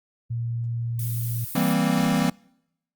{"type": "tone", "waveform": "sine", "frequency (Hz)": 117.2, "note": "A#2", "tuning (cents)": 10, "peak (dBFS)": -25, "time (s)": [0.3, 1.45], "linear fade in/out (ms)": 10}
{"type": "noise", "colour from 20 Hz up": "violet", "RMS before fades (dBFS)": -34, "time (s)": [0.99, 1.73], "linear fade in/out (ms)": 2}
{"type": "chord", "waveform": "square", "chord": "C dominant seventh", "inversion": "first", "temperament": "equal", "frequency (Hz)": [164.81, 196, 233.1, 261.6], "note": ["E3", "G3", "Bb3", "C4"], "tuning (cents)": [0, 0, 0, 0], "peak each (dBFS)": -26, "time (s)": [1.55, 2.3], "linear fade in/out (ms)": 5}
{"effects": ["noise-tail reverb RT60 0.8 s tail -26 dB re dry", "Opus 48 kbps"]}